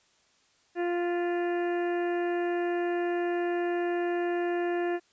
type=harmonic tone with a mistuned harmonic; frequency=349.2 Hz; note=F4; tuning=in tune; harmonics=1 / 2 / 3 / 4 / 5 / 6 / 7 / 8; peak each=-27 / -34 / -46 / -45 / -39 / -51 / -48 / -51 dBFS; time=0.75-5 s; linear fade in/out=50 ms; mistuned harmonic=6; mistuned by=-46 cents; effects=white hiss -66 dBFS RMS until 5.12 s + resampled to 16000 Hz